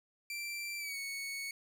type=tone with pitch glide; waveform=sawtooth; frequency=2349 to 2217 Hz; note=D7 to C#7; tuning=0 to 0 cents; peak=-35 dBFS; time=0.3-1.51 s; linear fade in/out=2 ms; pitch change=-100 cents; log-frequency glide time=0.78-0.97 s; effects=none